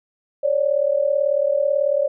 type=tone pair together; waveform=sine; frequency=550 / 588.2 Hz; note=C#5 / D5; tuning=-14 / +3 cents; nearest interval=minor second; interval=117 cents; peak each=-19 dBFS; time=0.43-2.08 s; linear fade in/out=10 ms; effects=none